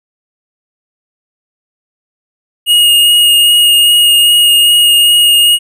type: tone with vibrato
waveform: square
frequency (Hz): 2863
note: F7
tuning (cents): +42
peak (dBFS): -5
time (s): 2.66-5.59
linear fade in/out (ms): 50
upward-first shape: sine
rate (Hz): 2.5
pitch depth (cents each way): 11
effects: none